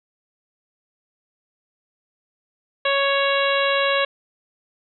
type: harmonic tone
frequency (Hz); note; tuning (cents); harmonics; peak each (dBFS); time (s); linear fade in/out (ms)
555; C#5; +2; 1 / 2 / 3 / 4 / 5 / 6 / 7; -21 / -24 / -25 / -28 / -26 / -29 / -29; 2.85-4.05; 5
effects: none